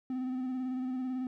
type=tone with vibrato; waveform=triangle; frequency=256.2 Hz; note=C4; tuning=36 cents flat; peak=-30 dBFS; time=0.1-1.27 s; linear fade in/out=2 ms; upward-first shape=square; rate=18 Hz; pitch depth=25 cents each way; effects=none